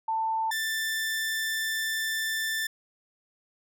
sine / sawtooth tone pair in turn, 890 / 1772.3 Hz, A5 / A6, +20 / +12 cents, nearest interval octave, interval 1192 cents, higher second, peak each -25 / -24 dBFS, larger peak second, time 0.08-0.51 / 0.51-2.67 s, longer second, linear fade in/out 5 ms, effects none

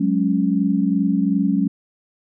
sine chord, F# suspended second, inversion none, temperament equal, 185 / 207.7 / 277.2 Hz, F#3 / G#3 / C#4, 0 / 0 / 0 cents, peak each -20 dBFS, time 0-1.68 s, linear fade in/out 10 ms, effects none

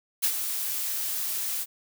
blue noise with ADSR envelope, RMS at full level -22 dBFS, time 0.22-1.66 s, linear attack 22 ms, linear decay 72 ms, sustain -8 dB, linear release 45 ms, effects none

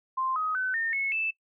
sine tone with pitch steps, 1046.5 / 1259 / 1514.6 / 1822.1 / 2192 / 2637 Hz, C6 / D#6 / F#6 / A#6 / C#7 / E7, 0 / +20 / +40 / -40 / -20 / 0 cents, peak -26 dBFS, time 0.17-1.31 s, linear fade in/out 10 ms, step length 190 ms, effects noise-tail reverb RT60 0.1 s tail -20 dB re dry

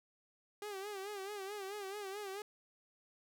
sawtooth tone with vibrato, 400.4 Hz, G4, 37 cents sharp, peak -38 dBFS, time 0.62-2.42 s, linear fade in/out 2 ms, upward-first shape sine, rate 4.6 Hz, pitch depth 90 cents each way, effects none

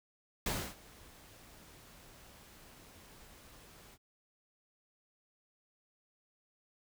pink noise with ADSR envelope, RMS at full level -34 dBFS, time 0.46-3.98 s, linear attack 4 ms, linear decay 280 ms, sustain -23 dB, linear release 48 ms, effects none

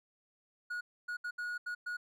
triangle tone bursts at uneven times, 1451 Hz, F#6, 34 cents flat, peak -34 dBFS, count 6, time 0.7-0.81 / 1.08-1.17 / 1.24-1.31 / 1.38-1.58 / 1.66-1.75 / 1.86-1.97 s, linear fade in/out 10 ms, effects none

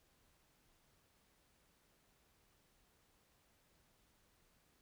silence, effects pink hiss -74 dBFS RMS until 4.81 s

